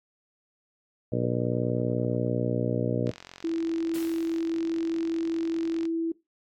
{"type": "harmonic tone", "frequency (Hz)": 60.3, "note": "B1", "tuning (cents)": -41, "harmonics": [2, 3, 4, 5, 6, 7, 8, 9, 10], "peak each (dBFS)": [-30, -32, -32, -33, -36, -35, -32, -38, -36], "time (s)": [1.12, 3.11], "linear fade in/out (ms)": 5}
{"type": "click train", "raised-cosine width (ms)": 0.2, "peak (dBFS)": -25, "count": 126, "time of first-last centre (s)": [3.07, 5.854], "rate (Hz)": 44.9}
{"type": "tone", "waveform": "sine", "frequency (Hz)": 329.6, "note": "E4", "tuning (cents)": 0, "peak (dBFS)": -25, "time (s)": [3.44, 6.12], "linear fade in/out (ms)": 5}
{"type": "noise with exponential decay", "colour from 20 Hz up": "white", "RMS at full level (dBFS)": -40, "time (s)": [3.94, 4.59], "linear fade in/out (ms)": 5, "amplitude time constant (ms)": 140}
{"effects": ["noise-tail reverb RT60 0.2 s tail -19 dB re dry", "AAC 64 kbps"]}